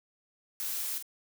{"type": "noise with echo", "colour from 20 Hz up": "blue", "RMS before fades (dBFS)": -35, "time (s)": [0.6, 0.98], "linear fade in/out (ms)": 0, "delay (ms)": 45, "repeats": 1, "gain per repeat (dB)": -7, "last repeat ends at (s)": 1.025, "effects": []}